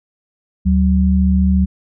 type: tone pair together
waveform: sine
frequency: 74.3 / 188.53 Hz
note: D2 / F#3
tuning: +21 / +33 cents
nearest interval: octave + major third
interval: 1612 cents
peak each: -13 dBFS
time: 0.65-1.66 s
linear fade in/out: 20 ms
effects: none